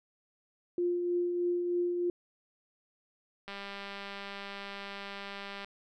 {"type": "tone with tremolo", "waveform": "sine", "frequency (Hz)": 351.4, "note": "F4", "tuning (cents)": 11, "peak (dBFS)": -26, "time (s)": [0.78, 2.1], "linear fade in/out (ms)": 2, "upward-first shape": "triangle", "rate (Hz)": 3.2, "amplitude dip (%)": 40}
{"type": "click train", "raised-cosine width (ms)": 0.3, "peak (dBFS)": -26, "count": 432, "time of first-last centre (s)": [3.48, 5.646], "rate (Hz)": 199}
{"effects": []}